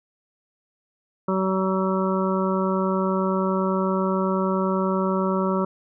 harmonic tone, 189.5 Hz, F#3, 42 cents sharp, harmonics 1 / 2 / 3 / 5 / 6 / 7, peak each -23 / -26 / -28 / -30 / -31 / -31 dBFS, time 1.28-5.65 s, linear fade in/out 5 ms, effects none

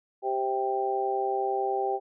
harmonic tone, 130.81 Hz, C3, in tune, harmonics 3 / 4 / 5 / 6, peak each -29 / -35 / -37 / -28 dBFS, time 0.22-2 s, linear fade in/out 50 ms, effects none

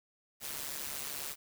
white noise with amplitude modulation, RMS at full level -37 dBFS, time 0.4-1.36 s, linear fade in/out 50 ms, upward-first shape sine, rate 142 Hz, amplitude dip 70%, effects none

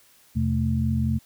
sine tone cluster, 82.8 / 127.2 / 220.4 Hz, E2 / C3 / A3, +8 / -48 / +3 cents, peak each -25 dBFS, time 0.35-1.19 s, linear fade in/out 20 ms, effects white hiss -57 dBFS RMS until 1.25 s

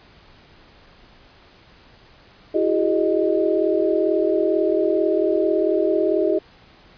sine tone cluster, 330.7 / 375.1 / 413.1 / 619 Hz, E4 / F#4 / G#4 / D#5, +6 / +24 / -9 / -9 cents, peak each -22 dBFS, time 2.54-6.39 s, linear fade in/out 10 ms, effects pink hiss -50 dBFS RMS until 6.97 s + resampled to 11025 Hz

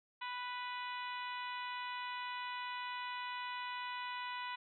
harmonic tone, 493.9 Hz, B4, in tune, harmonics 2 / 3 / 4 / 5 / 6 / 7 / 8, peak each -42 / -49 / -48 / -50 / -51 / -54 / -55 dBFS, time 0.21-4.56 s, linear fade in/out 10 ms, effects none

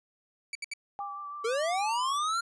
sawtooth tone bursts, 2295 Hz, D7, 40 cents flat, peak -30 dBFS, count 3, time 0.53-0.736 s, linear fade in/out 2 ms, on 22 ms, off 70 ms
sine tone with exponential decay, 806 Hz, G5, 48 cents sharp, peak -32 dBFS, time 0.99-1.45 s, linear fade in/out 0 ms, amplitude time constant 100 ms
sine tone with vibrato, 1168 Hz, D6, 10 cents flat, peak -37 dBFS, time 1-2.14 s, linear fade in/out 5 ms, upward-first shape sine, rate 6.2 Hz, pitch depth 20 cents each way
square linear sweep, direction up, 433.7 to 1400 Hz, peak -28 dBFS, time 1.44-2.41 s, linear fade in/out 10 ms
effects resampled to 22050 Hz

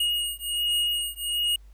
square beating tone pair, 2872 / 2873.3 Hz, F7 / F7, +48 / +49 cents, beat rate 1.3 Hz, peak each -28 dBFS, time 0-1.56 s, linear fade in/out 5 ms, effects added 50 Hz sine -46 dBFS peak until 1.73 s + pink hiss -66 dBFS RMS until 1.73 s

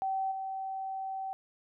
sine tone with level steps, 769 Hz, G5, 33 cents flat, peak -29 / -34 dBFS, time 0.02-1.33 s, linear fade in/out 0 ms, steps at 0.31 s, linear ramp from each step 10 ms, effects none

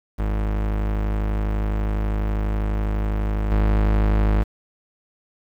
40% pulse tone with level steps, 52.1 Hz, G#1, 6 cents sharp, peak -20 / -15 dBFS, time 0.18-4.44 s, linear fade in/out 20 ms, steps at 3.51 s, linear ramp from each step 10 ms, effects low-pass 2000 Hz 12 dB/octave + 7-bit

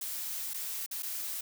blue noise with dropouts, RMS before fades -37 dBFS, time 0.01-1.41 s, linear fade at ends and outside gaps 5 ms, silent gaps 0.536-0.542 / 0.863-0.911 / 1.024-1.03 s, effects none

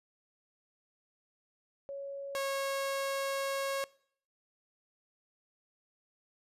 sine / sawtooth tone pair in turn, 556 / 547.4 Hz, C#5 / C#5, +5 / -22 cents, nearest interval unison, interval 27 cents, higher first, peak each -38 / -28 dBFS, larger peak second, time 1.89-2.35 / 2.35-3.84 s, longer second, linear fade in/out 0 ms, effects noise-tail reverb RT60 0.6 s tail -23 dB re dry + resampled to 32000 Hz

